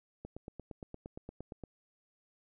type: click train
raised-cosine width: 2 ms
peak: -30 dBFS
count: 13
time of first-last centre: 0.25-1.637 s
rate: 8.65 Hz
effects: none